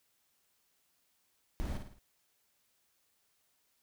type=noise with echo; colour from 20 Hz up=brown; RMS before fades=-36 dBFS; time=1.6-1.77 s; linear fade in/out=0 ms; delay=54 ms; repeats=4; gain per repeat=-6 dB; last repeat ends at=1.986 s; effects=white hiss -75 dBFS RMS until 3.82 s